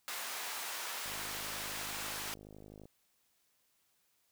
pink high-pass noise, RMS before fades -41 dBFS, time 0.08-2.34 s, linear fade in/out 0 ms, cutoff 870 Hz, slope 12 dB/octave
click train, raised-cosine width 2 ms, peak -39 dBFS, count 94, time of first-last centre 1.06-2.855 s, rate 51.8 Hz
effects white hiss -75 dBFS RMS until 4.31 s

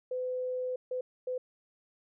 sine tone bursts at uneven times, 506 Hz, B4, 42 cents sharp, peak -31 dBFS, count 3, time 0.11-0.76 / 0.91-1.01 / 1.27-1.38 s, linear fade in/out 5 ms, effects none

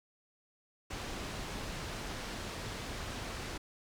pink low-pass noise, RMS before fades -41 dBFS, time 0.9-3.58 s, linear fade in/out 10 ms, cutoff 6400 Hz, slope 12 dB/octave, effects none

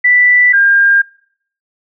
sine tone pair in turn, 1975.5 / 1606 Hz, B6 / G6, 0 / +41 cents, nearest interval major third, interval 359 cents, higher first, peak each -6 dBFS, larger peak neither, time 0.04-0.53 / 0.53-1.02 s, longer neither, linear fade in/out 10 ms, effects noise-tail reverb RT60 0.6 s tail -22 dB re dry

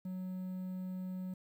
triangle tone with quantisation, 185 Hz, F#3, in tune, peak -36 dBFS, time 0.05-1.34 s, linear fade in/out 5 ms, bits 11, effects none

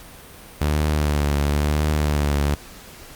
sawtooth tone with vibrato, 73.9 Hz, D2, 11 cents sharp, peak -14 dBFS, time 0.61-2.55 s, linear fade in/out 5 ms, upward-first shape triangle, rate 0.98 Hz, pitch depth 57 cents each way, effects pink hiss -42 dBFS RMS until 3.15 s + Opus 48 kbps

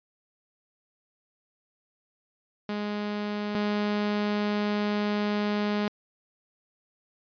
sawtooth tone pair in turn, 207.7 / 207.7 Hz, G#3 / G#3, 0 / 0 cents, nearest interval unison, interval 0 cents, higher neither, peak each -25 / -21 dBFS, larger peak second, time 2.69-3.55 / 3.55-5.88 s, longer second, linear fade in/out 2 ms, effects resampled to 11025 Hz

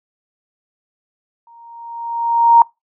sine tone with exponential growth, 932.3 Hz, A#5, in tune, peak -3 dBFS, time 1.47-2.62 s, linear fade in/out 2 ms, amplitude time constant 250 ms, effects noise-tail reverb RT60 0.2 s tail -24 dB re dry

